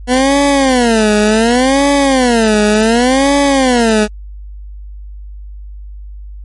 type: tone with vibrato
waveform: 20% pulse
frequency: 243.8 Hz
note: B3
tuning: 22 cents flat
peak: -3 dBFS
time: 0.07-4.08 s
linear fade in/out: 50 ms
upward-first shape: sine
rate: 0.68 Hz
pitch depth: 260 cents each way
effects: added 50 Hz sine -26 dBFS peak until 6.44 s + MP3 48 kbps